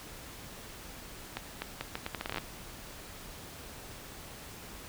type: accelerating click train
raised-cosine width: 0.3 ms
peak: -18 dBFS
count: 14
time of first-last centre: 1.37-2.382 s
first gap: 250 ms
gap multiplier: 0.76
effects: pink hiss -47 dBFS RMS until 4.88 s